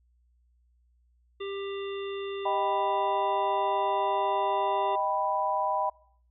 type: harmonic tone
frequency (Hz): 395.5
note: G4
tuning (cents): +15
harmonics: 1 / 3 / 5 / 7 / 9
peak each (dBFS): -33 / -43 / -48 / -46 / -46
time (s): 1.4-4.96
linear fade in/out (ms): 10
type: chord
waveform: sine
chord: Eb augmented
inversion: none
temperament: equal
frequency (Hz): 622.3 / 784 / 987.8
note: Eb5 / G5 / B5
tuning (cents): 0 / 0 / 0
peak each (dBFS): -31 / -30 / -28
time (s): 2.45-5.9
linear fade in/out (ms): 10
effects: noise-tail reverb RT60 0.6 s tail -23 dB re dry + added 60 Hz sine -63 dBFS peak until 6.3 s